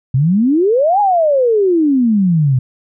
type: exponential two-way sweep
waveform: sine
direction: up then down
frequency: 123.47 to 844 to 123.47 Hz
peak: -9 dBFS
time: 0.14-2.59 s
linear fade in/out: 5 ms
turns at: 1 s
effects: none